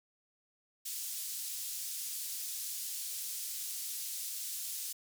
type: band-pass noise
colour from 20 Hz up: white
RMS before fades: -40 dBFS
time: 0.85-4.93 s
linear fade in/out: 10 ms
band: 4700 to 15000 Hz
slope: 12 dB/octave
effects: none